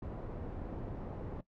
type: low-pass noise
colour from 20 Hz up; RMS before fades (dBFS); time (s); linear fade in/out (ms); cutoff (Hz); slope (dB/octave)
pink; -42; 0.02-1.41; 5; 630; 12
effects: noise-tail reverb RT60 0.1 s tail -17 dB re dry